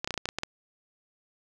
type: clicks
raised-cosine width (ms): 0.2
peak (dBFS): -13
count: 9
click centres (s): 0.045 / 0.075 / 0.107 / 0.141 / 0.177 / 0.256 / 0.289 / 0.386 / 0.434
effects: none